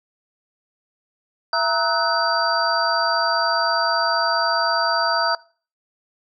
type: tone cluster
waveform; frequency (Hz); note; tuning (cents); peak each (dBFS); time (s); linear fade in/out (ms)
sine; 671 / 936 / 1285 / 1491 / 4685; E5 / A#5 / E6 / F#6 / D8; +31 / +7 / -45 / +13 / -5; -24; 1.53-5.35; 2
effects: noise-tail reverb RT60 0.4 s tail -21 dB re dry